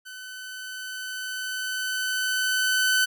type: tone with level ramp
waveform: sawtooth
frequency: 1513 Hz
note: F#6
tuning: 38 cents sharp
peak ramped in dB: -35 to -15 dBFS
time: 0.05-3.06 s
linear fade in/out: 20 ms
effects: none